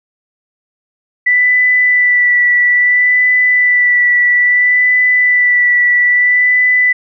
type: tone with vibrato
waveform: sine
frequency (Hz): 1975.5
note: B6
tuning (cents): 0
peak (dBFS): -7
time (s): 1.26-6.93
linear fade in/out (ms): 10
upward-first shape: sine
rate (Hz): 0.6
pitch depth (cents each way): 18
effects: none